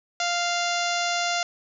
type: harmonic tone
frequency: 697 Hz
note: F5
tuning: 4 cents flat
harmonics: 1 / 2 / 3 / 4 / 5 / 6 / 7 / 8 / 9 / 10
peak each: -27 / -30 / -32 / -33 / -34 / -35 / -35 / -36 / -37 / -37 dBFS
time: 0.2-1.43 s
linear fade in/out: 2 ms
effects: none